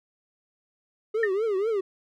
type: tone with vibrato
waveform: triangle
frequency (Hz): 415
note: G#4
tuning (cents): -1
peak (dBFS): -21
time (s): 1.14-1.81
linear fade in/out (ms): 10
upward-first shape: triangle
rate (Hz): 4.1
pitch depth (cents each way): 210
type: tone with exponential decay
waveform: sine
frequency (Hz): 1819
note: A#6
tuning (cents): -43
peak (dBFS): -18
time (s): 1.23-1.3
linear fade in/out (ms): 5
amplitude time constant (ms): 15
effects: none